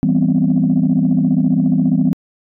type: chord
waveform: sine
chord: C major seventh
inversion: first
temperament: equal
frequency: 164.81 / 196 / 246.9 / 261.6 Hz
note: E3 / G3 / B3 / C4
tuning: 0 / 0 / 0 / 0 cents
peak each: -16 dBFS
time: 0.03-2.13 s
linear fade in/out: 0 ms
effects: tanh soft clip ceiling -5 dBFS